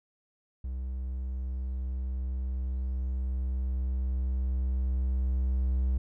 triangle tone with level ramp, 64.1 Hz, C2, 35 cents flat, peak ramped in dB -30 to -22 dBFS, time 0.64-5.98 s, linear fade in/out 5 ms, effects none

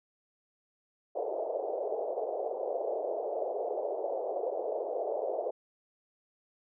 white band-pass noise, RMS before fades -34 dBFS, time 1.15-5.51 s, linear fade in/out 10 ms, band 410 to 690 Hz, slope 48 dB/octave, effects none

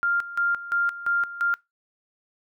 sine tone with tremolo, 1396.9 Hz, F6, in tune, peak -20 dBFS, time 0.03-1.54 s, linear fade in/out 0 ms, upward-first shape square, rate 2.9 Hz, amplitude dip 80%, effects noise-tail reverb RT60 0.2 s tail -23 dB re dry

